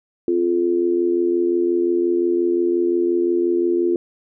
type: tone with amplitude modulation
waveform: sine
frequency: 348 Hz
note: F4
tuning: 6 cents flat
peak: -12 dBFS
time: 0.28-3.96 s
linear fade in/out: 2 ms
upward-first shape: sine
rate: 85.7 Hz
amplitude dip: 75%
effects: none